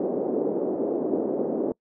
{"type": "band-pass noise", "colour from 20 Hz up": "pink", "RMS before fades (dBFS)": -26, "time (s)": [0, 1.72], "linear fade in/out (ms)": 2, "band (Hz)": [280, 510], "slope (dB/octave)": 24, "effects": ["noise-tail reverb RT60 0.1 s tail -24 dB re dry"]}